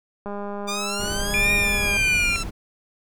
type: click train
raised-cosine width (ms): 1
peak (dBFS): -19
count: 348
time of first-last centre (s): 0.26-1.969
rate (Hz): 203
type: exponential two-way sweep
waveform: 10% pulse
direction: up then down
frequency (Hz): 1188 to 1864.7 to 1325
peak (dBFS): -18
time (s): 0.67-2.44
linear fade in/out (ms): 20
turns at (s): 1.53
type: noise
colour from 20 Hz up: brown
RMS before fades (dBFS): -29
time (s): 0.99-2.51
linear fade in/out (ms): 20
type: tone with tremolo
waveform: sine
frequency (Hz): 2400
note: D7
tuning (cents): +37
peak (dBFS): -17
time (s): 1.34-2.36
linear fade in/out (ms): 0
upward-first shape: triangle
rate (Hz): 1.6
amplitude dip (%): 50
effects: none